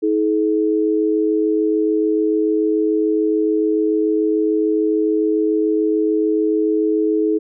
sine tone pair together, 319.9 / 426.8 Hz, D#4 / G#4, +48 / +47 cents, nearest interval perfect fourth, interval 499 cents, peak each -17 dBFS, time 0.02-7.39 s, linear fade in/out 20 ms, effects none

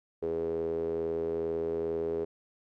sawtooth tone with band-pass filter, 82.3 Hz, E2, 2 cents flat, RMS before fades -32 dBFS, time 0.22-2.25 s, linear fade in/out 10 ms, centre 430 Hz, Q 9.8, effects none

